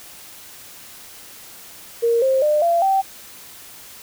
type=tone with pitch steps; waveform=sine; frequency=466.2 / 529.4 / 601.1 / 682.6 / 775 Hz; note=A#4 / C5 / D5 / F5 / G5; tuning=0 / +20 / +40 / -40 / -20 cents; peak=-14 dBFS; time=2.02-3.02 s; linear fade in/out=20 ms; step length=200 ms; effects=white hiss -41 dBFS RMS until 4.02 s